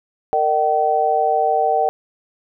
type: harmonic tone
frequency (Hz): 153.1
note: D#3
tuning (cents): -28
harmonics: 3 / 4 / 5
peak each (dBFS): -21 / -21 / -16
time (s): 0.33-1.89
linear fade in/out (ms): 0
effects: none